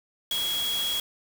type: tone in noise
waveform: sine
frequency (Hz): 3322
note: G#7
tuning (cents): 0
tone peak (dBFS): -26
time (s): 0.31-1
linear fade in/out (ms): 2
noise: white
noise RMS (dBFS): -34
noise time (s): 0.31-1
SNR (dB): +5
effects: none